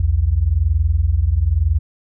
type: tone pair together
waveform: sine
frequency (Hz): 62.4 / 83.37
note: B1 / E2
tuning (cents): +19 / +20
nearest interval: perfect fourth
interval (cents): 501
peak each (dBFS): -17 / -15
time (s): 0-1.79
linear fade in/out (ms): 5
effects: none